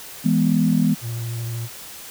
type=chord; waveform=sine; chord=E major; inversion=none; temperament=equal; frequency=164.81 / 207.7 / 246.9 Hz; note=E3 / G#3 / B3; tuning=0 / 0 / 0 cents; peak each=-19 dBFS; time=0.24-0.95 s; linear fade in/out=20 ms
type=tone with vibrato; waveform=triangle; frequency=116.54 Hz; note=A#2; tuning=in tune; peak=-23 dBFS; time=1.01-1.69 s; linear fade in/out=50 ms; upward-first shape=sine; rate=13 Hz; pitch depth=17 cents each way
effects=tanh soft clip ceiling -5 dBFS + white hiss -38 dBFS RMS until 2.1 s